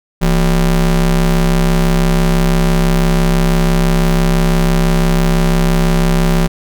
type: ring-modulated tone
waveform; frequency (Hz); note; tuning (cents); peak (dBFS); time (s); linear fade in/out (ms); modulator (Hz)
square; 100.1; G2; +37; -7; 0.21-6.48; 20; 67.1
effects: none

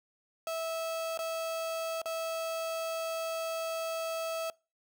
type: tone with dropouts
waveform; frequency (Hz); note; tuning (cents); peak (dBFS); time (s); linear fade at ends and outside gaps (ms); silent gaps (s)
35% pulse; 653; E5; -17; -31; 0.47-4.5; 1; 1.175-1.19 / 2.017-2.057
effects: noise-tail reverb RT60 0.3 s tail -24 dB re dry

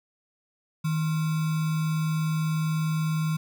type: tone with sample-and-hold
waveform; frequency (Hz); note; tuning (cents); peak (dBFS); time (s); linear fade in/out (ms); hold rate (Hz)
sine; 158.2; D#3; +29; -23; 0.84-3.37; 10; 1225
effects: none

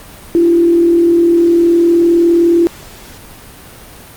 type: tone with frequency modulation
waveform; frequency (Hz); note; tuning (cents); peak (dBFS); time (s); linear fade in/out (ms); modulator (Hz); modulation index
sine; 340; F4; -46; -6; 0.35-2.67; 0; 39.7; 0.32
effects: pink hiss -35 dBFS RMS until 4.16 s + Opus 32 kbps

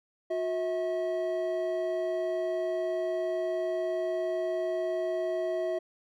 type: tone pair together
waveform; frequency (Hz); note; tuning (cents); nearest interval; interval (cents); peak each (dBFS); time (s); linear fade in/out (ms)
triangle; 362 / 645; F#4 / E5; -38 / -38; minor seventh; 1000; -30 / -28; 0.3-5.79; 10
effects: none

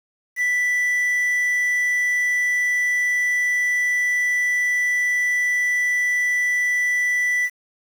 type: tone with quantisation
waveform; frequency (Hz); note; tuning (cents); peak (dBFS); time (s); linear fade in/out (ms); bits
triangle; 1975.5; B6; 0; -16; 0.36-7.5; 50; 7
effects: none

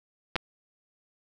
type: clicks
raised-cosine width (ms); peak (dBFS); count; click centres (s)
0.3; -11; 2; 0.357 / 0.363
effects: none

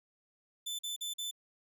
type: tone bursts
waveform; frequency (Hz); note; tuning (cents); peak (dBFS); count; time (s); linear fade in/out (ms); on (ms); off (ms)
sawtooth; 3520; A7; 0; -33; 4; 0.66-1.312; 10; 130; 44
effects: none

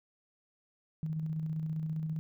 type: tone with tremolo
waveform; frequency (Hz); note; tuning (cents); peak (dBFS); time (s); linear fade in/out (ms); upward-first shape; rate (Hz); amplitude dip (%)
sine; 157.7; D#3; +24; -31; 1.03-2.19; 0; square; 15; 30
effects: none

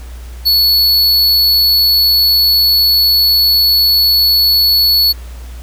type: tone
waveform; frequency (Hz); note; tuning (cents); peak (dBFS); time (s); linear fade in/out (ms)
square; 4412; C#8; -9; -8; 0.45-5.13; 20
effects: added 60 Hz sine -26 dBFS peak until 5.62 s + pink hiss -40 dBFS RMS until 5.62 s

